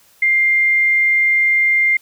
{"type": "tone", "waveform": "sine", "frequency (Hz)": 2100, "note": "C7", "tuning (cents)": 6, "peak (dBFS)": -11, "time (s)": [0.22, 1.97], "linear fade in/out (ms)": 5, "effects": ["white hiss -52 dBFS RMS until 2.01 s"]}